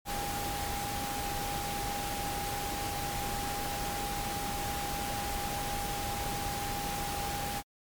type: tone in noise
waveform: sine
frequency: 810 Hz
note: G#5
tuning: 43 cents flat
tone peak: -36 dBFS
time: 0.05-7.63 s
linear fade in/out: 50 ms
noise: pink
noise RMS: -36 dBFS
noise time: 0.05-7.63 s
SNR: -3 dB
effects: MP3 96 kbps